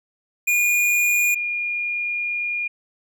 square / sine tone pair in turn, 2434 / 2423 Hz, D#7 / D#7, -39 / -47 cents, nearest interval unison, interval 8 cents, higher first, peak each -17 / -22 dBFS, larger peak first, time 0.47-1.35 / 1.35-2.68 s, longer second, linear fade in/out 10 ms, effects none

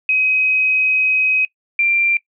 sine tone pair in turn, 2529 / 2369 Hz, D#7 / D7, +28 / +14 cents, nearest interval minor second, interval 114 cents, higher first, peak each -12 dBFS, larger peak neither, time 0.09-1.45 / 1.79-2.17 s, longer first, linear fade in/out 2 ms, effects noise-tail reverb RT60 0.1 s tail -22 dB re dry

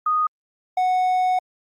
sine / triangle tone pair in turn, 1240 / 737.3 Hz, D#6 / F#5, -6 / -6 cents, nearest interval major sixth, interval 900 cents, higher first, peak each -17 / -15 dBFS, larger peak second, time 0.06-0.27 / 0.77-1.39 s, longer second, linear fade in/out 5 ms, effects Opus 32 kbps

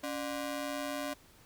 sawtooth ring-modulated tone, 440 Hz, A4, in tune, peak -28 dBFS, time 0.03-1.14 s, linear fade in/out 10 ms, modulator 159 Hz, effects pink hiss -60 dBFS RMS until 1.45 s

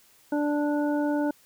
harmonic tone, 293.7 Hz, D4, in tune, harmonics 1 / 2 / 3 / 5, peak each -24 / -30 / -34 / -38 dBFS, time 0.32-1.31 s, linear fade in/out 5 ms, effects white hiss -59 dBFS RMS until 1.45 s

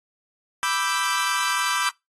sawtooth chord, E minor seventh, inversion second, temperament equal, 987.8 / 1174.7 / 1318.5 / 1568 Hz, B5 / D6 / E6 / G6, 0 / 0 / 0 / 0 cents, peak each -24 / -23 / -25 / -23 dBFS, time 0.63-1.89 s, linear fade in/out 0 ms, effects noise-tail reverb RT60 0.2 s tail -24 dB re dry + AAC 32 kbps

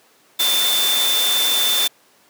sine tone in noise, 3548 Hz, A7, 14 cents sharp, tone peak -17 dBFS, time 0.39-1.88 s, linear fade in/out 10 ms, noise white, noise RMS -21 dBFS, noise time 0.39-1.88 s, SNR +1 dB, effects pink hiss -54 dBFS RMS until 2.29 s + high-pass 300 Hz 12 dB/octave

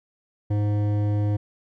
sine tone with hard clipping, 103.83 Hz, G#2, in tune, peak -22 dBFS, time 0.5-1.37 s, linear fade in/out 10 ms, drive 12 dB, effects none

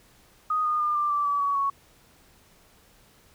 sine tone with pitch steps, 1244.5 / 1224.5 / 1204.9 / 1185.6 / 1166.5 / 1147.8 / 1129.4 / 1111.3 Hz, D#6 / D#6 / D6 / D6 / D6 / D6 / C#6 / C#6, 0 / -28 / +44 / +16 / -12 / -40 / +32 / +4 cents, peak -22 dBFS, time 0.5-1.7 s, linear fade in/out 5 ms, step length 150 ms, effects pink hiss -58 dBFS RMS until 3.34 s

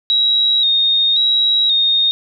sine tone with vibrato, 3776 Hz, A#7, 22 cents sharp, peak -11 dBFS, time 0.1-2.11 s, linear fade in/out 0 ms, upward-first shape square, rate 0.94 Hz, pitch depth 38 cents each way, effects none

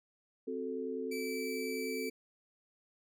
sine chord, F# diminished, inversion second, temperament equal, 261.6 / 370 / 440 Hz, C4 / F#4 / A4, 0 / 0 / 0 cents, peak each -40 / -42 / -38 dBFS, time 0.47-2.1 s, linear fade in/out 10 ms
sawtooth tone, 2314 Hz, D7, 26 cents flat, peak -38 dBFS, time 1.11-2.1 s, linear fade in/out 10 ms
effects none

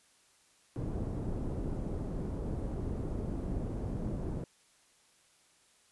pink low-pass noise, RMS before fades -36 dBFS, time 0.76-4.44 s, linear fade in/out 0 ms, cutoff 410 Hz, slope 12 dB/octave, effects white hiss -66 dBFS RMS until 5.91 s + resampled to 24000 Hz

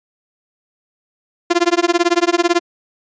sawtooth tone with tremolo, 345.7 Hz, F4, 18 cents flat, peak -5 dBFS, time 1.5-2.6 s, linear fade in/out 10 ms, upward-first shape sine, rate 18 Hz, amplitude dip 100%, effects resampled to 16000 Hz

